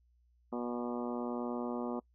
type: harmonic tone with a mistuned harmonic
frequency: 121.1 Hz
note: B2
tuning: 34 cents flat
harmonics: 2 / 3 / 4 / 5 / 6 / 7 / 8 / 9 / 10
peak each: -37 / -41 / -43 / -45 / -47 / -48 / -49 / -50 / -51 dBFS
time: 0.52-2 s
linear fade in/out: 10 ms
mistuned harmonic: 7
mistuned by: -19 cents
effects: noise-tail reverb RT60 0.1 s tail -25 dB re dry + added 60 Hz sine -66 dBFS peak until 2.14 s